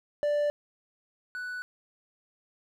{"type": "tone pair in turn", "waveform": "triangle", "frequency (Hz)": [587.3, 1484.6], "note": ["D5", "F#6"], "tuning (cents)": [0, 5], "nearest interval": "octave + major third", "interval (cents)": 1605, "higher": "second", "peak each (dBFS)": [-22, -32], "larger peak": "first", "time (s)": [[0.23, 0.5], [1.35, 1.62]], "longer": "neither", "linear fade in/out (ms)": 0, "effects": []}